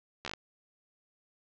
slowing click train, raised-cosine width 0.2 ms, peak -19 dBFS, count 6, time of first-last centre 0.25-0.336 s, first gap 13 ms, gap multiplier 1.14, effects low-pass 5000 Hz 12 dB/octave + 10-bit

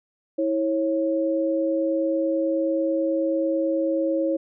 sine tone pair together, 324.7 / 546.1 Hz, E4 / C#5, -26 / -26 cents, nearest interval major sixth, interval 900 cents, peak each -23 dBFS, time 0.38-4.37 s, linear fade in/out 10 ms, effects none

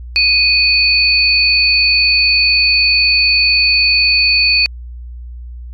sine tone pair together, 2489 / 4471 Hz, D#7 / C#8, 0 / +14 cents, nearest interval minor seventh, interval 1014 cents, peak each -11 dBFS, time 0.16-4.66 s, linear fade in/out 0 ms, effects added 60 Hz sine -26 dBFS peak until 5.73 s + MP3 64 kbps

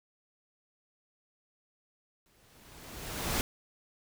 pink noise with exponential growth, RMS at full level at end -29 dBFS, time 2.26-3.41 s, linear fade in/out 0 ms, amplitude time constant 250 ms, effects none

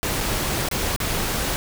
pink noise with dropouts, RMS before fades -24 dBFS, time 0.03-1.56 s, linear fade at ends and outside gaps 0 ms, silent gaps 0.205-0.209 / 0.687-0.713 / 0.962-1.002 s, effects none

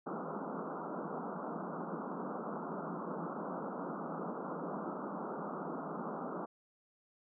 pink band-pass noise, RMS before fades -41 dBFS, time 0.06-6.46 s, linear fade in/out 10 ms, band 160 to 1400 Hz, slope 96 dB/octave, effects none

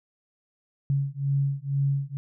sine beating tone pair, 138.1 / 140.2 Hz, C#3 / C#3, -6 / +20 cents, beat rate 2.1 Hz, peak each -26 dBFS, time 0.9-2.17 s, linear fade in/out 0 ms, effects none

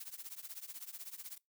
blue noise with tremolo, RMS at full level -44 dBFS, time 0-1.38 s, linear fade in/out 5 ms, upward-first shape triangle, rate 16 Hz, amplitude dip 95%, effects noise-tail reverb RT60 0.2 s tail -23 dB re dry

